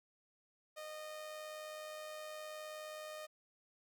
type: tone with amplitude modulation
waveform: sawtooth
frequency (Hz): 615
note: D#5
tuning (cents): -20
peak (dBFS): -40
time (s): 0.76-3.27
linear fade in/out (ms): 20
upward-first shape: sine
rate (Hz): 99.2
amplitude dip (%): 35
effects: 13-bit